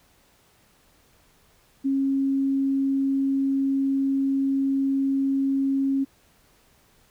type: tone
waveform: sine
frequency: 272.1 Hz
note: C#4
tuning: 32 cents flat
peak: -20 dBFS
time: 1.84-6.05 s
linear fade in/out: 20 ms
effects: pink hiss -60 dBFS RMS until 7.1 s